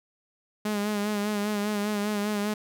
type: tone with vibrato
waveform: sawtooth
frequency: 207.7 Hz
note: G#3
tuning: in tune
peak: -22 dBFS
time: 0.65-2.54 s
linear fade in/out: 5 ms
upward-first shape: sine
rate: 5 Hz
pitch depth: 41 cents each way
effects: none